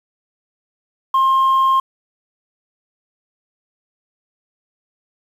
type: tone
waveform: sine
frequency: 1063 Hz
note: C6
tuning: 27 cents sharp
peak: -9 dBFS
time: 1.14-1.8 s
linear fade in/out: 5 ms
effects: tanh soft clip ceiling -10 dBFS + 7-bit